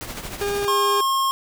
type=noise with tremolo; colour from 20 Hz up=pink; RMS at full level=-30 dBFS; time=0.01-0.65 s; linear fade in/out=0 ms; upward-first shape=triangle; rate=13 Hz; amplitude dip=65%
type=tone with vibrato; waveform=40% pulse; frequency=405.3 Hz; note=G#4; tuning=42 cents flat; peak=-21 dBFS; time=0.41-1.01 s; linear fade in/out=5 ms; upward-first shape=triangle; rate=18 Hz; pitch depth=10 cents each way
type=tone; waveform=square; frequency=1076 Hz; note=C6; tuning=48 cents sharp; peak=-19 dBFS; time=0.68-1.31 s; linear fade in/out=0 ms
effects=none